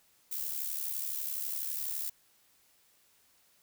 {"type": "noise with amplitude modulation", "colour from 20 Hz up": "violet", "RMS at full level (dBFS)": -33, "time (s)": [0.31, 2.1], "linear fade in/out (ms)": 10, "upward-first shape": "sine", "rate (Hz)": 72, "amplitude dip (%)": 65, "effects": ["white hiss -67 dBFS RMS until 3.62 s"]}